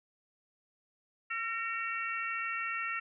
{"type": "harmonic tone with a mistuned harmonic", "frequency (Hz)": 452.3, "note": "A4", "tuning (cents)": 48, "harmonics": [3, 4, 5, 6], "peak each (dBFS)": [-37, -38, -41, -39], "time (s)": [1.3, 3], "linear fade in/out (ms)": 10, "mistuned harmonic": 4, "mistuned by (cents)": 39, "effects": []}